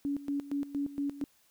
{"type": "tone with tremolo", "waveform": "sine", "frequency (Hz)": 283.2, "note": "C#4", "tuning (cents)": 37, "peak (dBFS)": -29, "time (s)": [0.05, 1.24], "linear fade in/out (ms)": 0, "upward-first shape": "square", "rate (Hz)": 4.3, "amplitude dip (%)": 80, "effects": ["white hiss -67 dBFS RMS until 1.5 s"]}